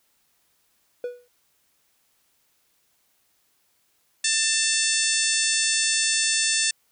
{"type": "tone with exponential decay", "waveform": "triangle", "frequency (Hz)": 489.1, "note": "B4", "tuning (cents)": -17, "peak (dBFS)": -22, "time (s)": [1.04, 1.28], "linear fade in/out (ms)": 2, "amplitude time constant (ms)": 52}
{"type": "harmonic tone", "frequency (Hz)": 890, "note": "A5", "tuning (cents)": 20, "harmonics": [2, 3, 4, 5, 6, 7, 8, 9, 10], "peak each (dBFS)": [-29, -29, -29, -29, -29, -29, -29, -29, -29], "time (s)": [4.24, 6.71], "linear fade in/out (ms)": 5}
{"effects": ["white hiss -67 dBFS RMS until 6.91 s"]}